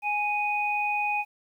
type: tone pair together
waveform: sine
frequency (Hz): 830.6 / 2489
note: G#5 / D#7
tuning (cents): 0 / 0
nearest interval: octave + perfect fifth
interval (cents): 1900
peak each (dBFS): -27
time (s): 0.02-1.25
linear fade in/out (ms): 50
effects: 10-bit